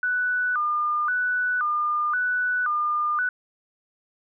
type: tone with vibrato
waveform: sine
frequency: 1339 Hz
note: E6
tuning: 27 cents sharp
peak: -21 dBFS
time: 0.03-3.29 s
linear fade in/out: 2 ms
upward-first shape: square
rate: 0.95 Hz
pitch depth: 180 cents each way
effects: none